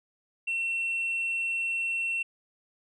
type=tone; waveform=sine; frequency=2710 Hz; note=E7; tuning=47 cents sharp; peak=-25 dBFS; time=0.47-2.23 s; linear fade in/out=10 ms; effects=tanh soft clip ceiling -25 dBFS